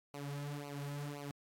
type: tone with flanger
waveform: sawtooth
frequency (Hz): 143.6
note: D3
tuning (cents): -39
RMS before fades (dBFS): -43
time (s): 0.14-1.31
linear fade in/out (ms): 0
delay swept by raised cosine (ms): 0.57 to 4.37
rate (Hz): 1.9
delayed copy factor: -0.9
effects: AAC 64 kbps